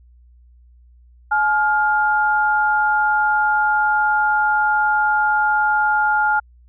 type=tone pair together; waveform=sine; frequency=849.2 / 1408 Hz; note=G#5 / F6; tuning=+38 / +14 cents; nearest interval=major sixth; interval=876 cents; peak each=-17 dBFS; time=1.31-6.4 s; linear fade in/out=10 ms; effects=added 60 Hz sine -46 dBFS peak until 6.68 s